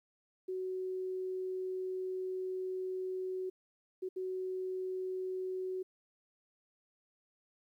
sine tone bursts at uneven times, 372.6 Hz, F#4, 12 cents sharp, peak -35 dBFS, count 3, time 0.48-3.5 / 4.02-4.09 / 4.16-5.83 s, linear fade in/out 10 ms, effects 12-bit

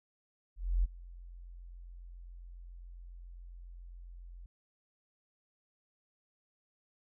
sine tone with ADSR envelope, 43.65 Hz, F1, in tune, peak -24 dBFS, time 0.56-4.46 s, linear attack 280 ms, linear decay 21 ms, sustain -22 dB, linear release 3 ms, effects none

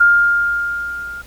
sine tone with level ramp, 1406 Hz, F6, 11 cents sharp, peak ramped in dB -6 to -27 dBFS, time 0-1.22 s, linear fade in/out 10 ms, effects added 60 Hz sine -42 dBFS peak until 1.26 s + pink hiss -44 dBFS RMS until 1.26 s

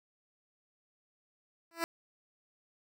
10% pulse tone with exponential growth, 333.5 Hz, E4, 20 cents sharp, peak -19 dBFS, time 1.71-1.84 s, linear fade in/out 1 ms, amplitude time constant 28 ms, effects none

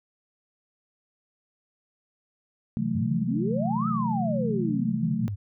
sine chord, F# half-diminished seventh, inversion second, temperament equal, 130.81 / 164.81 / 185 / 220 Hz, C3 / E3 / F#3 / A3, 0 / 0 / 0 / 0 cents, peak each -32 / -32 / -31 / -27 dBFS, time 2.77-5.28 s, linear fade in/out 0 ms
sine exponential two-way sweep, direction up then down, 88 to 1329 to 94.5 Hz, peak -28 dBFS, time 2.94-5.36 s, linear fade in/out 20 ms, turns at 3.88 s
effects none

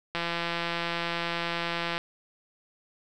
click train, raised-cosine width 0.3 ms, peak -14 dBFS, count 312, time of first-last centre 0.15-1.979 s, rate 170 Hz, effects none

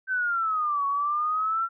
sine exponential two-way sweep, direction down then up, 1551 to 1112 to 1366 Hz, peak -23 dBFS, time 0.07-1.69 s, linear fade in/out 50 ms, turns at 0.86 s, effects none

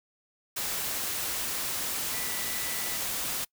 sine tone in noise, 1975.5 Hz, B6, in tune, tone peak -42 dBFS, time 2.13-2.97 s, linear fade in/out 10 ms, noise white, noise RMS -32 dBFS, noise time 0.56-3.45 s, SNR -13 dB, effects noise-tail reverb RT60 0.1 s tail -25 dB re dry

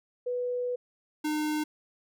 sine / square tone pair in turn, 493 / 304.1 Hz, B4 / D#4, -3 / -40 cents, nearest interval minor sixth, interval 837 cents, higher first, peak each -28 dBFS, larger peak neither, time 0.26-0.76 / 1.24-1.64 s, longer first, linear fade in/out 10 ms, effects none

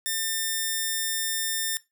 5% pulse tone, 1800 Hz, A6, 39 cents sharp, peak -15 dBFS, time 0.06-1.77 s, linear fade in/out 0 ms, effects noise-tail reverb RT60 0.2 s tail -18 dB re dry

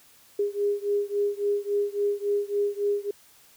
sine beating tone pair, 406.4 / 410 Hz, G#4 / G#4, -38 / -22 cents, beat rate 3.6 Hz, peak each -26 / -27 dBFS, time 0.39-3.11 s, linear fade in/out 5 ms, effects white hiss -56 dBFS RMS until 3.56 s

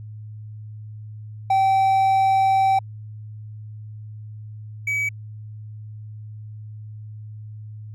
triangle tone pair in turn, 773 / 2278 Hz, G5 / C#7, -24 / +47 cents, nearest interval octave + perfect fifth, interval 1871 cents, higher second, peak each -13 / -19 dBFS, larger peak first, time 1.5-2.79 / 4.87-5.09 s, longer first, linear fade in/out 5 ms, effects added 107 Hz sine -34 dBFS peak until 7.94 s

